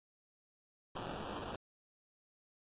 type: noise with sample-and-hold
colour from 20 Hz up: white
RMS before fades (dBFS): -43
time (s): 0.95-1.56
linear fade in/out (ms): 5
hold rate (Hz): 2100
effects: resampled to 8000 Hz